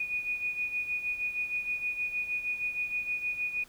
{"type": "beating tone pair", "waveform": "sine", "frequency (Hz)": [2464, 2470.4], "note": ["D#7", "D#7"], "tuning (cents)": [-17, -13], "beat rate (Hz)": 6.4, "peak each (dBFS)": [-31, -37], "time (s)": [0, 3.64], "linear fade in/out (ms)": 5, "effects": ["pink hiss -57 dBFS RMS until 3.68 s"]}